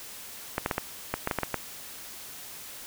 clicks, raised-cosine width 0.5 ms, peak -11 dBFS, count 10, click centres 0.581 / 0.661 / 0.712 / 0.781 / 1.14 / 1.274 / 1.312 / 1.387 / 1.433 / 1.543 s, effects white hiss -43 dBFS RMS until 2.86 s

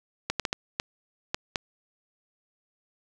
clicks, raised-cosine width 0.2 ms, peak -9 dBFS, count 7, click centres 0.3 / 0.397 / 0.452 / 0.529 / 0.799 / 1.345 / 1.558 s, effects none

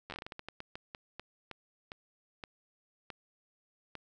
slowing click train, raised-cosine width 0.3 ms, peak -26 dBFS, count 20, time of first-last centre 0.1-3.953 s, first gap 10 ms, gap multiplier 1.28, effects none

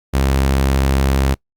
sawtooth tone, 67.4 Hz, C#2, 48 cents flat, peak -9 dBFS, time 0.13-1.35 s, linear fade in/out 20 ms, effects noise-tail reverb RT60 0.1 s tail -24 dB re dry + Opus 48 kbps

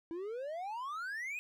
triangle exponential sweep, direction up, 323 to 2559 Hz, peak -36 dBFS, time 0.11-1.39 s, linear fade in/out 0 ms, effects none

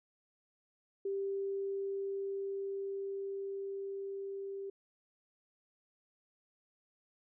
sine tone with level ramp, 393.2 Hz, G4, 5 cents sharp, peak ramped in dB -33 to -39 dBFS, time 1.05-4.7 s, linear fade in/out 5 ms, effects none

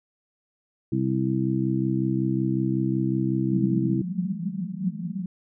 harmonic tone, 65.41 Hz, C2, in tune, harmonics 2 / 3 / 4 / 5, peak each -26 / -27 / -30 / -26 dBFS, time 0.92-4.02 s, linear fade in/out 5 ms
white band-pass noise, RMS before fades -29 dBFS, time 3.52-5.26 s, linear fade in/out 2 ms, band 170 to 210 Hz, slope 96 dB/octave
effects none

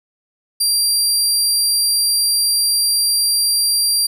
25% pulse tone, 4737 Hz, D8, 14 cents sharp, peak -9 dBFS, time 0.6-4.07 s, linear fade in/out 10 ms, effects none

